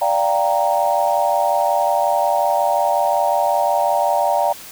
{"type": "chord", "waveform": "sine", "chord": "G minor seventh", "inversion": "second", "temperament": "equal", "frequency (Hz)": [587.3, 698.5, 784, 932.3], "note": ["D5", "F5", "G5", "Bb5"], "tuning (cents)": [0, 0, 0, 0], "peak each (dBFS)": -20, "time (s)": [0.01, 4.53], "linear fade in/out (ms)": 10, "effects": ["white hiss -37 dBFS RMS until 4.71 s"]}